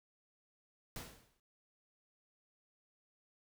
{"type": "noise with exponential decay", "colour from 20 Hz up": "pink", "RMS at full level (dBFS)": -43, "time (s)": [0.96, 1.4], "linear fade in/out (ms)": 1, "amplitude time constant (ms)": 95, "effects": []}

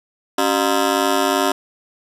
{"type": "ring-modulated tone", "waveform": "15% pulse", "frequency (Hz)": 329.6, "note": "E4", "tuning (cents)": 0, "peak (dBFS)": -6, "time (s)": [0.38, 1.52], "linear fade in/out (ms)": 5, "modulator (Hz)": 51.3, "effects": ["resampled to 32000 Hz", "8-bit"]}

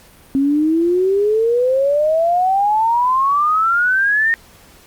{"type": "exponential sweep", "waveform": "sine", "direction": "up", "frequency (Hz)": [268.3, 1854], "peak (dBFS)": -12, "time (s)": [0.35, 4.34], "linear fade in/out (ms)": 0, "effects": ["pink hiss -46 dBFS RMS until 4.86 s", "Opus 48 kbps"]}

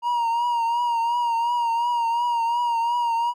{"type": "tone with vibrato", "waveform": "triangle", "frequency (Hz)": 942, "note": "A#5", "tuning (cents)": 18, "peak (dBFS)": -18, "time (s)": [0.02, 3.34], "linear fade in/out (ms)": 50, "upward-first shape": "triangle", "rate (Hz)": 2.8, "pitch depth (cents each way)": 54, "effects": []}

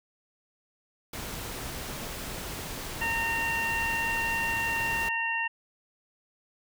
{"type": "noise", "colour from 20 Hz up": "pink", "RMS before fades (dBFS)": -37, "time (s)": [1.13, 5.09], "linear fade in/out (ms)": 5}
{"type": "harmonic tone", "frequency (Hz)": 917, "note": "A#5", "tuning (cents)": -29, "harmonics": [1, 2, 3], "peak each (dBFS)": [-33, -30, -31], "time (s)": [3.01, 5.48], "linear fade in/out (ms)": 10}
{"effects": []}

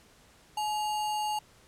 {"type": "tone with sample-and-hold", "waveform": "sine", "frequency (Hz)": 849, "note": "G#5", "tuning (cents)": 38, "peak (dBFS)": -28, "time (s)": [0.57, 1.39], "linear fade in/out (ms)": 5, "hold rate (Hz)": 3675, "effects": ["pink hiss -59 dBFS RMS until 1.67 s", "low-pass 11000 Hz 12 dB/octave"]}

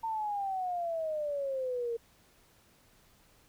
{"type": "exponential sweep", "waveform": "sine", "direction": "down", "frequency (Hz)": [913, 458.7], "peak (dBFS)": -31, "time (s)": [0.03, 1.97], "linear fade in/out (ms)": 10, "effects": ["pink hiss -64 dBFS RMS until 3.48 s"]}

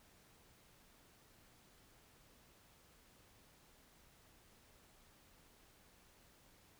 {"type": "silence", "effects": ["pink hiss -67 dBFS RMS until 6.79 s"]}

